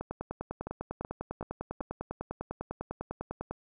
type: two click trains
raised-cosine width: 1 ms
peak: -22 / -23 dBFS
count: 36 / 4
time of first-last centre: 0.01-3.51 / 0.67-1.806 s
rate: 10 / 2.64 Hz
effects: none